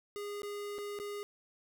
square tone with dropouts, 410 Hz, G#4, 22 cents flat, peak -39 dBFS, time 0.16-1.23 s, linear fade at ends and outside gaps 0 ms, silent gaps 0.419-0.432 / 0.782-0.786 / 0.989-0.999 s, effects none

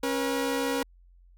sawtooth tone pair together, 273.6 / 480.5 Hz, C#4 / B4, -23 / -48 cents, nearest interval minor seventh, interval 975 cents, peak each -25 dBFS, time 0.03-0.83 s, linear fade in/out 5 ms, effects added 44 Hz sine -53 dBFS peak until 1.37 s

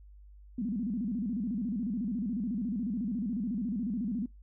sine tone with vibrato, 220 Hz, A3, in tune, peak -30 dBFS, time 0.58-4.26 s, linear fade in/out 5 ms, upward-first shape square, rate 14 Hz, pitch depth 190 cents each way, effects noise-tail reverb RT60 0.2 s tail -24 dB re dry + added 50 Hz sine -50 dBFS peak until 4.42 s

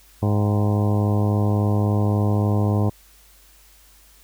harmonic tone with a mistuned harmonic, 103.6 Hz, G#2, 4 cents flat, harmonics 1 / 2 / 3 / 4 / 5 / 6 / 7 / 8 / 9 / 10, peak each -18 / -24 / -28 / -30 / -32 / -34 / -35 / -36 / -37 / -38 dBFS, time 0.22-2.9 s, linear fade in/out 10 ms, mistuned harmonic 8, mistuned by -65 cents, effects added 50 Hz sine -53 dBFS peak until 4.23 s + white hiss -53 dBFS RMS until 4.23 s

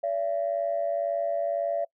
sine tone pair together, 574.1 / 676 Hz, D5 / E5, -39 / +43 cents, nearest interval minor third, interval 282 cents, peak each -27 dBFS, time 0.03-1.85 s, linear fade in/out 10 ms, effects noise-tail reverb RT60 0.1 s tail -23 dB re dry + tanh soft clip ceiling -18 dBFS

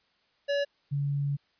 square / sine tone pair in turn, 568 / 142 Hz, C#5 / C#3, +42 / +42 cents, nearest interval 2 octaves, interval 2400 cents, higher first, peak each -26 dBFS, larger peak neither, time 0.48-0.65 / 0.91-1.37 s, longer second, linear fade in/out 20 ms, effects white hiss -69 dBFS RMS until 1.59 s + resampled to 11025 Hz

